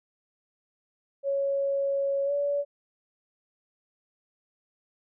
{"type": "tone with pitch glide", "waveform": "sine", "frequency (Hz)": [554.4, 571.6], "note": ["C#5", "D5"], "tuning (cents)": [0, -47], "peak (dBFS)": -24, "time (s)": [1.23, 2.65], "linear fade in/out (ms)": 50, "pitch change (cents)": 53, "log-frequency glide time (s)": [2.25, 2.32], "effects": []}